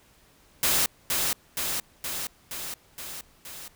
white noise with echo, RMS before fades -23 dBFS, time 0.63-0.86 s, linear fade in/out 2 ms, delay 470 ms, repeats 6, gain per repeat -3 dB, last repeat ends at 3.68 s, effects pink hiss -59 dBFS RMS until 3.75 s

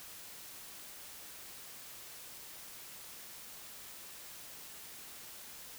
silence, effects white hiss -50 dBFS RMS until 5.78 s

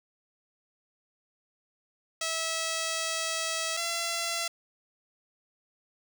5% pulse tone pair in turn, 650 / 677.6 Hz, E5 / E5, -24 / +48 cents, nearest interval minor second, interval 72 cents, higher second, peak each -18 dBFS, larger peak neither, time 2.21-3.77 / 3.77-4.48 s, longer first, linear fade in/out 5 ms, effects none

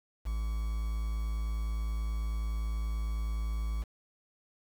triangle tone with quantisation, 54.7 Hz, A1, 9 cents flat, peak -28 dBFS, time 0.25-3.84 s, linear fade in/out 20 ms, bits 8, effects none

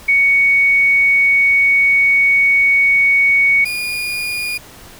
sine / 35% pulse tone pair in turn, 2230 / 2436 Hz, C#7 / D#7, +10 / -37 cents, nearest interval major second, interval 153 cents, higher second, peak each -9 / -17 dBFS, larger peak first, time 0.08-3.65 / 3.65-4.58 s, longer first, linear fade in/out 10 ms, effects pink hiss -39 dBFS RMS until 4.99 s

